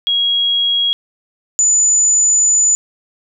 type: tone pair in turn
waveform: sine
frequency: 3300 / 6992 Hz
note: G#7 / A8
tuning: -12 / -12 cents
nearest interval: octave + minor second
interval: 1300 cents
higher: second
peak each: -12 / -9 dBFS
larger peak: second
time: 0.07-0.93 / 1.59-2.75 s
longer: second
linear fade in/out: 0 ms
effects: none